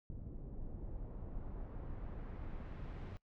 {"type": "noise with low-pass filter sweep", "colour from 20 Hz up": "brown", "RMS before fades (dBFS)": -45, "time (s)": [0.1, 3.17], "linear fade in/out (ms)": 0, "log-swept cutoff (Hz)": [370, 3200], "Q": 0.78, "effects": ["noise-tail reverb RT60 0.1 s tail -23 dB re dry"]}